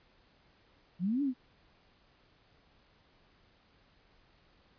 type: exponential two-way sweep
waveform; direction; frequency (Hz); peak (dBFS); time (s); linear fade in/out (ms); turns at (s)
sine; up then down; 164.81 to 293.7 to 243; -28; 0.99-1.34; 50; 1.22
effects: pink hiss -66 dBFS RMS until 4.78 s + resampled to 11025 Hz